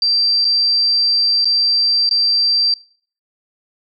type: tone with dropouts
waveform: sine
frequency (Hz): 4699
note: D8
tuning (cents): 0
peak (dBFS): -12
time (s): 0.02-2.74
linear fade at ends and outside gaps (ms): 2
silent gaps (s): 0.446-0.45 / 1.446-1.454 / 2.092-2.11
effects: noise-tail reverb RT60 0.5 s tail -23 dB re dry